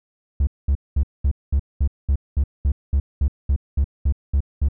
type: tone bursts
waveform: triangle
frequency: 69.3 Hz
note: C#2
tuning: in tune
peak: -12 dBFS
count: 16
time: 0.4-4.686 s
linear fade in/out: 5 ms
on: 71 ms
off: 210 ms
effects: tanh soft clip ceiling -8 dBFS